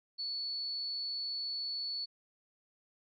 sine tone, 4433 Hz, C#8, 1 cent flat, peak -35 dBFS, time 0.18-2.06 s, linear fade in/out 20 ms, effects none

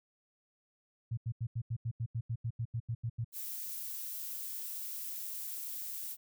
sine tone bursts, 115.8 Hz, A#2, 11 cents flat, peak -32 dBFS, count 15, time 1.11-3.246 s, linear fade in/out 10 ms, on 64 ms, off 84 ms
violet noise, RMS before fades -41 dBFS, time 3.32-6.17 s, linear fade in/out 50 ms
effects none

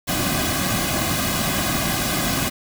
pink noise with comb filter, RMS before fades -22 dBFS, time 0.07-2.5 s, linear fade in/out 20 ms, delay 2.2 ms, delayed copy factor -0.8, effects none

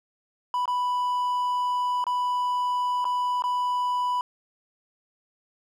triangle tone with dropouts, 989 Hz, B5, 2 cents sharp, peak -21 dBFS, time 0.54-4.21 s, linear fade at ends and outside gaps 1 ms, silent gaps 0.656-0.678 / 2.041-2.067 / 3.044-3.052 / 3.422-3.439 s, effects none

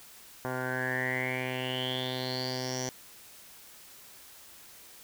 10% pulse tone with low-pass filter sweep, 128 Hz, C3, 38 cents flat, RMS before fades -33 dBFS, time 0.45-2.89 s, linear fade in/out 0 ms, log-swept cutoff 1300 to 6100 Hz, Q 9.8, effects white hiss -52 dBFS RMS until 5.03 s

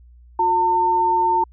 sine tone pair together, 358.8 / 904.1 Hz, F4 / A5, +47 / +47 cents, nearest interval octave + major third, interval 1600 cents, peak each -25 / -15 dBFS, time 0.39-1.44 s, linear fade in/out 5 ms, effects added 60 Hz sine -44 dBFS peak until 1.52 s

